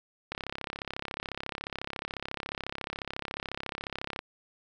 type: click train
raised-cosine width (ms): 0.3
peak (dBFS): -18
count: 133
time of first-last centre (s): 0.32-4.191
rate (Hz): 34.1
effects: none